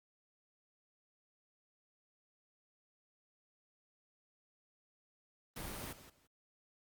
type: noise with echo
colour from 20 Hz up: pink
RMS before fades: -44 dBFS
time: 5.56-5.93 s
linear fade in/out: 5 ms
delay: 170 ms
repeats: 2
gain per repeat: -14 dB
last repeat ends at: 6.27 s
effects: Opus 32 kbps